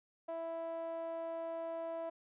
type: tone with band-pass filter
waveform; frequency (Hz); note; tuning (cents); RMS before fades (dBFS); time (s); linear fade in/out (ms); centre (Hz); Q
sawtooth; 330; E4; +2; -41; 0.28-2.1; 10; 730; 6.9
effects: resampled to 8000 Hz